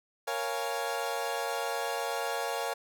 30% pulse chord, Bb minor seventh, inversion none, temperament equal, 466.2 / 554.4 / 698.5 / 830.6 Hz, Bb4 / Db5 / F5 / Ab5, 0 / 0 / 0 / 0 cents, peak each -34 dBFS, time 0.27-2.74 s, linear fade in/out 10 ms, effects none

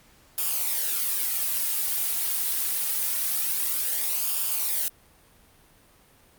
blue noise with flanger, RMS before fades -26 dBFS, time 0.38-4.88 s, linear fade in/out 0 ms, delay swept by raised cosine 0.49 to 3.39 ms, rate 0.25 Hz, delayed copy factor -0.55, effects pink hiss -57 dBFS RMS until 6.38 s + Opus 48 kbps

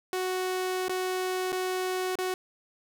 sawtooth tone with dropouts, 370 Hz, F#4, in tune, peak -24 dBFS, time 0.13-2.34 s, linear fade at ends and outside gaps 1 ms, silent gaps 0.883-0.894 / 1.521-1.527 / 2.155-2.187 s, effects none

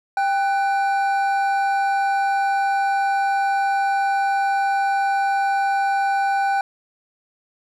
triangle tone pair together, 790 / 1493 Hz, G5 / F#6, +13 / +15 cents, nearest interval major seventh, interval 1102 cents, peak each -16 / -24 dBFS, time 0.17-6.61 s, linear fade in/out 2 ms, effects none

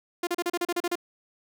sawtooth tone bursts, 349.2 Hz, F4, in tune, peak -21 dBFS, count 10, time 0.23-0.955 s, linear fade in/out 5 ms, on 41 ms, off 35 ms, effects none

